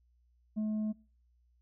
sine tone with tanh clipping, 214.7 Hz, A3, 42 cents flat, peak -31 dBFS, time 0.56-0.93 s, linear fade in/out 20 ms, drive 3 dB, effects noise-tail reverb RT60 0.4 s tail -24 dB re dry + added 60 Hz sine -66 dBFS peak until 1.61 s

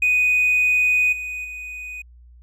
triangle tone with level steps, 2489 Hz, D#7, in tune, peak -12 / -25 / -29 dBFS, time 0.02-2.02 s, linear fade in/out 5 ms, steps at 1.12 / 1.44 s, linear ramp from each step 10 ms, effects tanh soft clip ceiling -11 dBFS + added 60 Hz sine -44 dBFS peak until 2.42 s

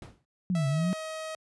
brown noise with exponential decay, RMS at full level -34 dBFS, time 0.02-0.25 s, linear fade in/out 2 ms, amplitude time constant 50 ms
sine linear two-way sweep, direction down then up, 190 to 134.5 to 190 Hz, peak -24 dBFS, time 0.5-0.93 s, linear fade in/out 0 ms, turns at 0.67 s
sawtooth tone with pitch glide, 657 to 633.5 Hz, E5 to D#5, -6 to +31 cents, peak -31 dBFS, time 0.55-1.35 s, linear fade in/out 2 ms, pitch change -63 cents, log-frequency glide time 0.66-0.85 s
effects high-pass 80 Hz 12 dB/octave + resampled to 24000 Hz

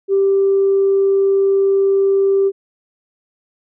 sine tone, 391.9 Hz, G4, in tune, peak -10 dBFS, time 0.08-2.52 s, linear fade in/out 50 ms, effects tanh soft clip ceiling -6 dBFS

